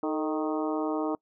harmonic tone with a mistuned harmonic, 155.56 Hz, D#3, in tune, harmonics 2 / 3 / 4 / 5 / 6 / 7 / 8, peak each -29 / -33 / -35 / -37 / -39 / -40 / -41 dBFS, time 0.03-1.15 s, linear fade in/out 2 ms, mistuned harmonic 3, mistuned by -71 cents, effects noise-tail reverb RT60 0.1 s tail -25 dB re dry

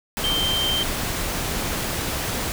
sine tone in noise, 3136 Hz, G7, in tune, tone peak -21 dBFS, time 0.24-0.83 s, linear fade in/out 0 ms, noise pink, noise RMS -26 dBFS, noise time 0.17-2.52 s, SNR +2 dB, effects none

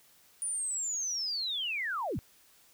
sine linear sweep, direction down, 9590 to 51.91 Hz, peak -31 dBFS, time 0.42-2.19 s, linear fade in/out 0 ms, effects white hiss -62 dBFS RMS until 2.73 s

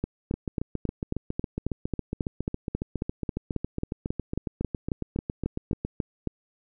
two click trains, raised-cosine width 3 ms, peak -16 / -14 dBFS, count 41 / 24, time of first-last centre 0.34-5.85 / 0.04-6.273 s, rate 7.26 / 3.69 Hz, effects none

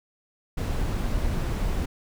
brown noise, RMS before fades -26 dBFS, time 0.57-1.86 s, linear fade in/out 10 ms, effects none

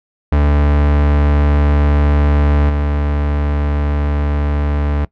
40% pulse tone with level steps, 72.8 Hz, D2, 15 cents flat, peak -9 / -13 dBFS, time 0.32-5.05 s, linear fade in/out 5 ms, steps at 2.69 s, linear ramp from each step 10 ms, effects noise-tail reverb RT60 0.1 s tail -20 dB re dry + low-pass 2000 Hz 12 dB/octave

